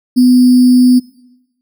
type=tone with sample-and-hold; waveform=sine; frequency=250.2 Hz; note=B3; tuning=23 cents sharp; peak=-4 dBFS; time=0.16-1 s; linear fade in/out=20 ms; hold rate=4900 Hz; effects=noise-tail reverb RT60 1.0 s tail -21 dB re dry